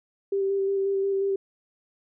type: tone with vibrato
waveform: sine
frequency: 392 Hz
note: G4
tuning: in tune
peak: -22 dBFS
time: 0.32-1.36 s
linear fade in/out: 5 ms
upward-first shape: square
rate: 5.6 Hz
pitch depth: 13 cents each way
effects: none